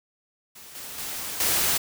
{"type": "noise with level steps", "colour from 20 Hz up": "white", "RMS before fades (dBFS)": [-45, -38, -33, -23], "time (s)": [0.55, 1.78], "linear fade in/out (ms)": 10, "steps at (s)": [0.75, 0.98, 1.4], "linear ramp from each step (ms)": 2, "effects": []}